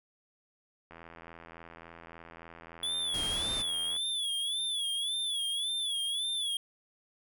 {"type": "click train", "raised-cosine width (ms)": 0.5, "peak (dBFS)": -33, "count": 256, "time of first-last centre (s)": [0.91, 3.964], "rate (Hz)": 83.5}
{"type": "tone with vibrato", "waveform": "square", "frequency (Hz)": 3400, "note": "G#7", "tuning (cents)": 40, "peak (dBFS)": -31, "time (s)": [2.83, 6.57], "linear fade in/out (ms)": 2, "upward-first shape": "sine", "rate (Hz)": 1.8, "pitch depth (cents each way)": 100}
{"type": "low-pass noise", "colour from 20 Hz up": "pink", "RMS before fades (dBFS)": -40, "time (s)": [3.14, 3.62], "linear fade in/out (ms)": 2, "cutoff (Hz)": 10000, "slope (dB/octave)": 48}
{"effects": []}